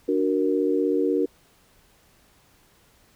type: chord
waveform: sine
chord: D augmented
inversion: none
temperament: equal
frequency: 293.7 / 370 / 466.2 Hz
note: D4 / F#4 / A#4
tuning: 0 / 0 / 0 cents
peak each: -24 dBFS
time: 0.08-1.26 s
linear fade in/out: 10 ms
effects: pink hiss -59 dBFS RMS until 3.15 s